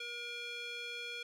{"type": "tone with band-pass filter", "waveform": "square", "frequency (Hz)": 477.1, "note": "A#4", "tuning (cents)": 40, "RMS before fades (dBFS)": -43, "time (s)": [0, 1.23], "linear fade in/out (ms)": 5, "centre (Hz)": 2900, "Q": 2.7, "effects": []}